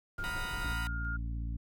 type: tone with tremolo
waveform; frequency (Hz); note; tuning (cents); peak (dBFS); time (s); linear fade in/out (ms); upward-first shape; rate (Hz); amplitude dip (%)
sine; 1412; F6; +19; -36; 0.18-1.17; 10; square; 2.3; 25
type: noise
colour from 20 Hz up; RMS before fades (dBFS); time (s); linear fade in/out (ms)
brown; -40; 0.18-0.73; 2
type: chord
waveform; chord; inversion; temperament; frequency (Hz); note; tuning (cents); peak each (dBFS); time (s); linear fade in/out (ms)
15% pulse; B major seventh; second; equal; 740 / 932.3 / 987.8 / 1244.5; F#5 / A#5 / B5 / D#6; 0 / 0 / 0 / 0; -42 / -38 / -38 / -41; 0.24-0.87; 0
type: harmonic tone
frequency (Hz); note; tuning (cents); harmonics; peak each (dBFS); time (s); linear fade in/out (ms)
57; A#1; -38; 1 / 2 / 3 / 4 / 5; -34 / -42 / -49 / -50 / -51; 0.63-1.57; 10
effects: none